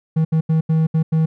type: tone bursts at uneven times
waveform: triangle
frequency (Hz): 159.6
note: D#3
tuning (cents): +44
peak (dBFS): -11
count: 6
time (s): 0.16-0.25 / 0.32-0.41 / 0.49-0.61 / 0.69-0.87 / 0.94-1.03 / 1.12-1.26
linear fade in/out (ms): 10
effects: none